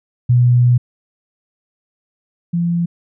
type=tone pair in turn; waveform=sine; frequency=122.6 / 171.44 Hz; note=B2 / F3; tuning=-12 / -32 cents; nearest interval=tritone; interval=580 cents; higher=second; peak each=-8 / -14 dBFS; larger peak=first; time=0.29-0.78 / 2.53-2.86 s; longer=first; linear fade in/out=10 ms; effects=none